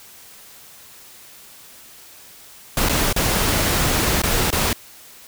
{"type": "noise with dropouts", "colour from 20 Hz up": "pink", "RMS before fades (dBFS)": -19, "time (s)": [2.77, 4.73], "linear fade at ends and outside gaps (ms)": 2, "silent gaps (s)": [[2.888, 2.894], [3.128, 3.162], [4.219, 4.235], [4.505, 4.526]], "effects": ["white hiss -44 dBFS RMS until 5.27 s"]}